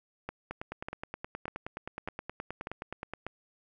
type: two click trains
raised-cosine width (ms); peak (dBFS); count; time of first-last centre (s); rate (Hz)
0.5; -22 / -21; 26 / 6; 0.51-3.136 / 0.29-3.266; 9.52 / 1.68
effects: none